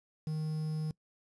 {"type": "tone with quantisation", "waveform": "triangle", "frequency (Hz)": 155.56, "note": "D#3", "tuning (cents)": 0, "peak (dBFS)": -30, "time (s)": [0.27, 0.91], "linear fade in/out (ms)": 2, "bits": 9, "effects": ["noise-tail reverb RT60 0.1 s tail -22 dB re dry", "resampled to 22050 Hz"]}